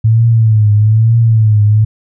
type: tone with vibrato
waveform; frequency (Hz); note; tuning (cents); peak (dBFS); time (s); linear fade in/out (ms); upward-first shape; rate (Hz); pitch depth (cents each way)
sine; 110; A2; 0; -5; 0.04-1.85; 10; triangle; 1.1; 100
effects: none